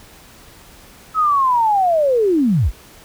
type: linear sweep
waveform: sine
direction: down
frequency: 1300 to 32.7 Hz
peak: -12 dBFS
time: 1.14-2.72 s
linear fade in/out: 50 ms
effects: pink hiss -44 dBFS RMS until 3.04 s